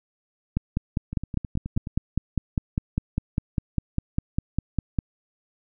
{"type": "two click trains", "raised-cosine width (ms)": 5, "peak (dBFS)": [-19, -10], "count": [8, 23], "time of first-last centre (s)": [[1.13, 1.872], [0.57, 4.988]], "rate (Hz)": [9.44, 4.98], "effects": []}